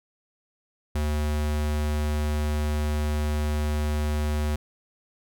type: tone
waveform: square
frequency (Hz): 75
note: D2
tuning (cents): +37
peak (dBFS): -24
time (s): 0.95-4.56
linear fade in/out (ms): 5
effects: none